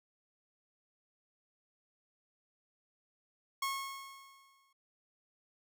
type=tone with exponential decay; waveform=sawtooth; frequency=1091 Hz; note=C#6; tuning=28 cents flat; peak=-28 dBFS; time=3.62-4.73 s; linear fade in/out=5 ms; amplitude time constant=240 ms; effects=none